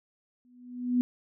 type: tone with exponential growth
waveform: sine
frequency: 246.9 Hz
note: B3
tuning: in tune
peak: -19 dBFS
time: 0.45-1.01 s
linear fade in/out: 0 ms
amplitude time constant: 120 ms
effects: none